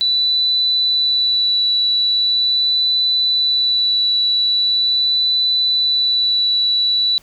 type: tone with vibrato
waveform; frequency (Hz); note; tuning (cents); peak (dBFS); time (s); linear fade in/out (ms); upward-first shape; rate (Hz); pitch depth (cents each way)
sine; 3964; B7; +6; -13; 0.01-7.18; 0; sine; 0.41; 9
effects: pink hiss -50 dBFS RMS until 7.22 s